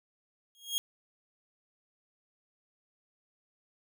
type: tone with exponential growth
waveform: sawtooth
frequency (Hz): 3268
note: G#7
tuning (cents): -29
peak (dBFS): -22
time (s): 0.55-0.78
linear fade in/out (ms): 0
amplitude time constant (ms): 50
effects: none